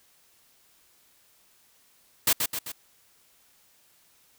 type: noise with echo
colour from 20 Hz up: white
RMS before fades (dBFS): -21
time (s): 2.27-2.33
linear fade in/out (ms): 5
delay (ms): 130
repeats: 3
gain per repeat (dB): -5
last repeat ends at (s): 2.72
effects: white hiss -62 dBFS RMS until 4.38 s